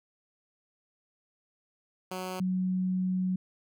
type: tone pair in turn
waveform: 10% pulse / sine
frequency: 184.9 / 184.9 Hz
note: F#3 / F#3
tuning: -1 / -1 cents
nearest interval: unison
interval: 0 cents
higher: neither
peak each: -26 dBFS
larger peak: neither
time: 2.11-2.4 / 2.4-3.36 s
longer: second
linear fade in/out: 5 ms
effects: none